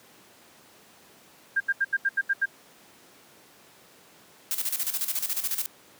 sine tone bursts, 1600 Hz, G6, 35 cents sharp, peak -20 dBFS, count 8, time 1.56-2.458 s, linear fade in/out 10 ms, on 44 ms, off 78 ms
blue noise with tremolo, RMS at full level -27 dBFS, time 4.51-5.66 s, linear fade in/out 0 ms, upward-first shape square, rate 14 Hz, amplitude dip 70%
effects pink hiss -54 dBFS RMS until 5.99 s + high-pass 200 Hz 12 dB/octave

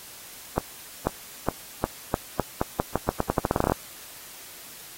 accelerating click train, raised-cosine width 1 ms, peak -7 dBFS, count 21, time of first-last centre 0.58-3.72 s, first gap 490 ms, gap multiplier 0.85, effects white hiss -44 dBFS RMS until 4.97 s + AAC 48 kbps

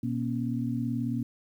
sine tone cluster, 121.8 / 237.1 / 275.6 Hz, B2 / A#3 / C#4, -24 / +30 / -10 cents, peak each -32 / -30 / -34 dBFS, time 0.03-1.23 s, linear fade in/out 5 ms, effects 10-bit

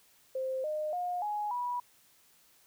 sine tone with pitch steps, 523.3 / 611.6 / 714.8 / 835.5 / 976.5 Hz, C5 / D#5 / F5 / G#5 / B5, 0 / -30 / +40 / +10 / -20 cents, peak -31 dBFS, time 0.35-1.8 s, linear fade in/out 5 ms, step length 290 ms, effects white hiss -64 dBFS RMS until 2.66 s

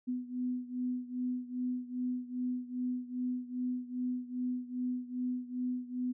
sine beating tone pair, 249 / 251.5 Hz, B3 / B3, +14 / +32 cents, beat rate 2.5 Hz, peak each -35 / -38 dBFS, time 0.07-6.13 s, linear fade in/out 20 ms, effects none

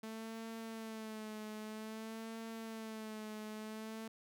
sawtooth tone with vibrato, 220 Hz, A3, in tune, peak -40 dBFS, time 0.03-4.08 s, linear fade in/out 5 ms, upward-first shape sine, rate 0.52 Hz, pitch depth 44 cents each way, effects none

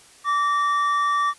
triangle tone pair together, 1158 / 1839.6 Hz, D6 / A#6, -25 / -23 cents, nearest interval minor sixth, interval 802 cents, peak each -17 / -27 dBFS, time 0.24-1.34 s, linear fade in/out 50 ms, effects white hiss -50 dBFS RMS until 1.38 s + resampled to 24000 Hz

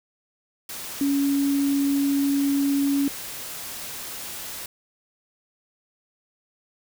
sine tone in noise, 280 Hz, C#4, 18 cents sharp, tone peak -19 dBFS, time 1.01-3.08 s, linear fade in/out 2 ms, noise white, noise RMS -35 dBFS, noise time 0.69-4.66 s, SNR +13 dB, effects none

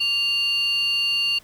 sine tone pair together, 2794 / 4440 Hz, F7 / C#8, 0 / +2 cents, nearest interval minor sixth, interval 802 cents, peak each -19 / -23 dBFS, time 0-1.39 s, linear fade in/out 10 ms, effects tanh soft clip ceiling -15 dBFS + pink hiss -52 dBFS RMS until 1.43 s

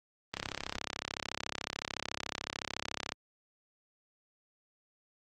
click train, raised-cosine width 0.2 ms, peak -16 dBFS, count 95, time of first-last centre 0.34-3.121 s, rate 33.8 Hz, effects high-pass 60 Hz 12 dB/octave + Opus 24 kbps

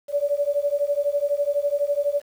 sine beating tone pair, 569 / 581 Hz, C#5 / D5, +45 / -19 cents, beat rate 12 Hz, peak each -23 dBFS, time 0.08-2.22 s, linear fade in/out 50 ms, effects 8-bit

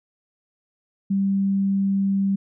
sine tone, 196 Hz, G3, in tune, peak -18 dBFS, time 1.1-2.36 s, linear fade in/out 10 ms, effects none

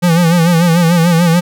square tone with vibrato, 170 Hz, F3, 46 cents flat, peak -8 dBFS, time 0.02-1.41 s, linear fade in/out 20 ms, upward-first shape sine, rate 6.8 Hz, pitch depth 80 cents each way, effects none

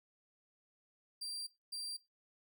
35% pulse tone bursts at uneven times, 4719 Hz, D8, 7 cents sharp, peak -39 dBFS, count 2, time 1.21-1.47 / 1.72-1.97 s, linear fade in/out 10 ms, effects noise-tail reverb RT60 0.2 s tail -17 dB re dry

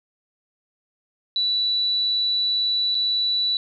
sine tone with dropouts, 3951 Hz, B7, in tune, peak -19 dBFS, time 1.36-3.57 s, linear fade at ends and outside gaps 1 ms, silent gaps 2.946-2.951 s, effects none

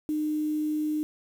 sine tone with quantisation, 304.7 Hz, D#4, 36 cents flat, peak -25 dBFS, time 0.09-1.03 s, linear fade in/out 0 ms, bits 8, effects none

